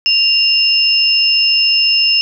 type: tone pair together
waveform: sine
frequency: 2794 / 5252 Hz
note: F7 / E8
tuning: 0 / -7 cents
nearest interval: major seventh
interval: 1093 cents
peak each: -12 dBFS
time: 0.06-2.21 s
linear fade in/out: 0 ms
effects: none